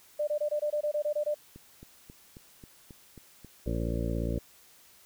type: tone bursts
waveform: sine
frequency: 596 Hz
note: D5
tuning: 25 cents sharp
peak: -26 dBFS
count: 11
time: 0.19-1.345 s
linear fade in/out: 10 ms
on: 85 ms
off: 22 ms
type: click train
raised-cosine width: 3 ms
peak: -34 dBFS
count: 9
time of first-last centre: 1.56-3.716 s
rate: 3.71 Hz
type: harmonic tone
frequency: 57.2 Hz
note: A#1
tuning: 32 cents flat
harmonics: 1 / 2 / 3 / 4 / 5 / 6 / 8 / 9 / 10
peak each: -32 / -35 / -37 / -38 / -39 / -40 / -41 / -42 / -42 dBFS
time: 3.66-4.39 s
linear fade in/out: 5 ms
effects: white hiss -58 dBFS RMS until 5.05 s